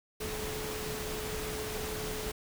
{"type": "tone in noise", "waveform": "sine", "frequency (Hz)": 430, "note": "A4", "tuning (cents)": -40, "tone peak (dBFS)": -39, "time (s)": [0.2, 2.32], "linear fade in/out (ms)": 10, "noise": "pink", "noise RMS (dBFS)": -38, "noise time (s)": [0.2, 2.32], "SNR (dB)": -4, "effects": []}